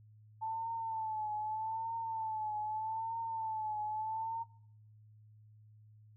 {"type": "tone with vibrato", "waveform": "sine", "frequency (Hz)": 880, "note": "A5", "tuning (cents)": 0, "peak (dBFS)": -35, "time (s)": [0.41, 4.44], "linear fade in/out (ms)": 20, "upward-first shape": "triangle", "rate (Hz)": 0.81, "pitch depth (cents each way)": 71, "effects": ["noise-tail reverb RT60 0.6 s tail -21 dB re dry", "added 107 Hz sine -57 dBFS peak until 6.16 s"]}